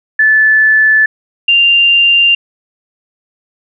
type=tone pair in turn; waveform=sine; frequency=1742 / 2788 Hz; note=A6 / F7; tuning=-18 / -4 cents; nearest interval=minor sixth; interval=814 cents; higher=second; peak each=-5 dBFS; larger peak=neither; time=0.19-1.06 / 1.48-2.35 s; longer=neither; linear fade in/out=5 ms; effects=none